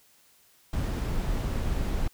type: noise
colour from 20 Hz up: brown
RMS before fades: -28 dBFS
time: 0.73-2.08 s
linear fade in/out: 5 ms
effects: white hiss -61 dBFS RMS until 2.13 s